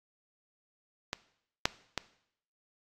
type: clicks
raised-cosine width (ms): 0.2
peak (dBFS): -15 / -6 / -13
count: 3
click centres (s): 1.131 / 1.655 / 1.977
effects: noise-tail reverb RT60 0.7 s tail -18 dB re dry + AAC 64 kbps